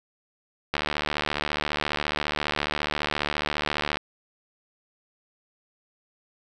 click train, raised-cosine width 0.3 ms, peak -9 dBFS, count 242, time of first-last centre 0.74-3.971 s, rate 74.6 Hz, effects none

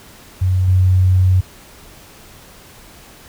sine tone with level steps, 92.5 Hz, F#2, in tune, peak -12 / -9 dBFS, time 0.41-1.41 s, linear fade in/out 10 ms, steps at 0.68 s, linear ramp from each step 2 ms, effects pink hiss -42 dBFS RMS until 3.28 s

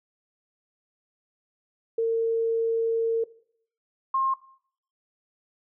sine tone pair in turn, 455.4 / 1067 Hz, A#4 / C6, -40 / +34 cents, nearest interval octave + minor third, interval 1474 cents, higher second, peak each -21 dBFS, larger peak neither, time 1.98-3.24 / 4.14-4.34 s, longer first, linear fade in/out 5 ms, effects noise-tail reverb RT60 0.6 s tail -19 dB re dry

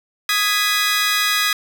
20% pulse chord, G# minor, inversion second, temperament just, 1245.9 / 1661.2 / 1993.5 Hz, D#6 / G#6 / B6, +2 / 0 / +16 cents, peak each -16 dBFS, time 0.29-1.53 s, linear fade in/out 2 ms, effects none

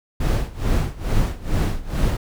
brown noise with tremolo, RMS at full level -17 dBFS, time 0.2-2.17 s, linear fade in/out 5 ms, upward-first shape sine, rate 2.3 Hz, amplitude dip 90%, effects none

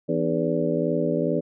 harmonic tone with a mistuned harmonic, 82.41 Hz, E2, in tune, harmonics 2 / 3 / 4 / 5 / 6 / 7, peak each -28 / -28 / -28 / -28 / -28 / -28 dBFS, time 0.08-1.41 s, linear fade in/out 20 ms, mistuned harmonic 4, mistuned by -110 cents, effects none

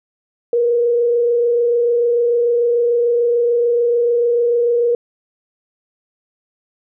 sine tone with frequency modulation, 475.6 Hz, A#4, 35 cents sharp, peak -12 dBFS, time 0.53-4.95 s, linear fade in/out 2 ms, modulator 26.8 Hz, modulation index 0.34, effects none

